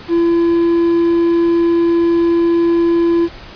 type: tone with quantisation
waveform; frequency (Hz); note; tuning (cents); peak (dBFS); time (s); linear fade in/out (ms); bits
triangle; 338.6; E4; +46; -8; 0.08-3.29; 50; 6
effects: pink hiss -35 dBFS RMS until 3.55 s + resampled to 11025 Hz